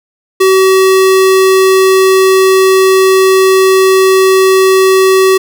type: tone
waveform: square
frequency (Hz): 380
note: F#4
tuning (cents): +46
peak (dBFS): -5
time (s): 0.4-5.38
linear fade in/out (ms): 10
effects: none